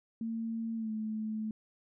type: tone with pitch glide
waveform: sine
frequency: 226.7 to 217.2 Hz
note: A#3 to A3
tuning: -48 to -22 cents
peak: -33 dBFS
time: 0.21-1.51 s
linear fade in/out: 2 ms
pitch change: -74 cents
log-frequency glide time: 0.76-0.91 s
effects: none